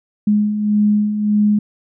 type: beating tone pair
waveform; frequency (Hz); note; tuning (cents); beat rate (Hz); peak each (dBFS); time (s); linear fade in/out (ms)
sine; 207.7 / 209.4; G#3 / G#3; 0 / +15; 1.7; -21 / -13; 0.27-1.59; 5
effects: none